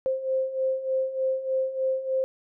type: beating tone pair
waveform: sine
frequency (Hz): 523.3 / 526.6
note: C5 / C5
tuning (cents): 0 / +11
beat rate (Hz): 3.3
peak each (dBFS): -30 / -25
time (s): 0.06-2.24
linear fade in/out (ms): 0
effects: none